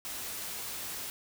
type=noise; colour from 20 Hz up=white; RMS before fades=-39 dBFS; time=0.05-1.1 s; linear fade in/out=0 ms; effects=none